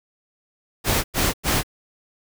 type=noise bursts; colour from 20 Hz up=pink; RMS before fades=-20 dBFS; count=3; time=0.84-1.634 s; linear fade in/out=50 ms; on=200 ms; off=97 ms; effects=none